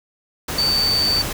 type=tone in noise; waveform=sine; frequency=4569 Hz; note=D8; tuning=48 cents flat; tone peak=-16 dBFS; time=0.58-1.22 s; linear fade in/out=5 ms; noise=pink; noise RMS=-26 dBFS; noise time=0.48-1.33 s; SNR=+7 dB; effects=none